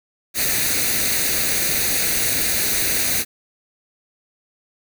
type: noise with comb filter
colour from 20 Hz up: white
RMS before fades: -20 dBFS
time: 0.34-3.25 s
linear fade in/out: 50 ms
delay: 0.47 ms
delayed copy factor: +0.65
effects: none